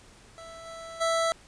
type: tone with level steps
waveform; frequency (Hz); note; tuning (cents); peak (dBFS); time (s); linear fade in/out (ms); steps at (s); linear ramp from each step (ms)
25% pulse; 660; E5; +2; -39 / -36 / -20; 0.38-1.32; 0; 0.65 / 1; 20
effects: pink hiss -54 dBFS RMS until 1.47 s + resampled to 22050 Hz